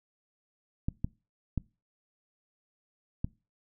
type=clicks; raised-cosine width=5 ms; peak=-17 dBFS; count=4; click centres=0.885 / 1.045 / 1.577 / 3.245 s; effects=noise-tail reverb RT60 0.3 s tail -23 dB re dry